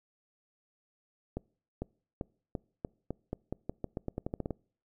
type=accelerating click train; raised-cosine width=2 ms; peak=-21 dBFS; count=18; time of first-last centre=1.37-4.507 s; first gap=450 ms; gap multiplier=0.87; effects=noise-tail reverb RT60 0.5 s tail -26 dB re dry